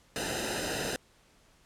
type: noise with comb filter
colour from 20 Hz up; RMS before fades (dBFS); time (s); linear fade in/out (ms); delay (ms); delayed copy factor
pink; -33; 0.16-0.96; 0; 0.89; -0.85
effects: pink hiss -63 dBFS RMS until 1.65 s + low-pass 10000 Hz 12 dB/octave